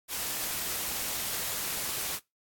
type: noise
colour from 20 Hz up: white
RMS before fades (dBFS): -33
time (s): 0.08-2.2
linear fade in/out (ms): 50
effects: noise-tail reverb RT60 0.2 s tail -23 dB re dry + AAC 64 kbps